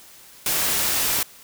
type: noise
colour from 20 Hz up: white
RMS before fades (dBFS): -22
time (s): 0.46-1.23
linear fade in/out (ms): 2
effects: white hiss -47 dBFS RMS until 1.43 s